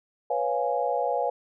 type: chord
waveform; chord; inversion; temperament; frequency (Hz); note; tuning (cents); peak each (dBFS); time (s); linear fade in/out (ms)
sine; C# dominant seventh; third; equal; 493.9 / 554.4 / 698.5 / 830.6; B4 / C#5 / E#5 / G#5; 0 / 0 / 0 / 0; -29; 0.3-1.3; 5
effects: none